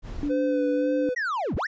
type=noise; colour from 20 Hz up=brown; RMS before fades=-34 dBFS; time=0.02-0.32 s; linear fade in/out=50 ms
type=tone with pitch glide; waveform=sine; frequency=290.5 to 292.7 Hz; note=D4 to D4; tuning=-19 to -6 cents; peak=-24 dBFS; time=0.23-1.09 s; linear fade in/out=0 ms; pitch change=+13 cents; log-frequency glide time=0.69-0.87 s
type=tone with vibrato; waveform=triangle; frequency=505 Hz; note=B4; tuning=39 cents sharp; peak=-22 dBFS; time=0.29-1.15 s; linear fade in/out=20 ms; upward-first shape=sine; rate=1.9 Hz; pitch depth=29 cents each way
type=linear two-way sweep; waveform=triangle; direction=down then up; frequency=1968 to 36.04 to 1968 Hz; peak=-23 dBFS; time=1.16-1.67 s; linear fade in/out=10 ms; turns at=1.56 s
effects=resampled to 16000 Hz